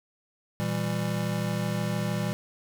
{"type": "chord", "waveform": "square", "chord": "E diminished", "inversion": "second", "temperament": "just", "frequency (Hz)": [118.67, 164.81, 197.78], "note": ["Bb2", "E3", "G3"], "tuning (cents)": [31, 0, 16], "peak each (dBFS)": -32, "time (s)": [0.6, 2.33], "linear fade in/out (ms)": 0, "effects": []}